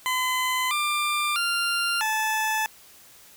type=tone with pitch steps; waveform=20% pulse; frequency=1018 / 1191 / 1392 / 871 Hz; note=C6 / D6 / F6 / A5; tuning=-48 / +24 / -6 / -18 cents; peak=-18 dBFS; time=0.06-2.66 s; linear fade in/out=0 ms; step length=650 ms; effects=white hiss -51 dBFS RMS until 3.36 s